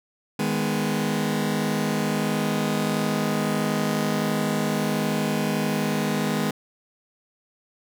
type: chord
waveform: sawtooth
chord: G# minor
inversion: second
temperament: just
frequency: 155.74 / 207.7 / 249.2 Hz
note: D#3 / G#3 / B3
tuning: +2 / 0 / +16 cents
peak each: -24 / -21 / -24 dBFS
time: 0.39-6.51 s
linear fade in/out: 5 ms
effects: none